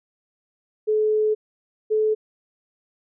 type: tone pair in turn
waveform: sine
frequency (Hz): 429.4 / 432.1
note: A4 / A4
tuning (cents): -42 / -31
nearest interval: unison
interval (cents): 11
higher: second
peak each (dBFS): -17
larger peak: neither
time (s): 0.87-1.35 / 1.9-2.15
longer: first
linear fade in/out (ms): 20
effects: none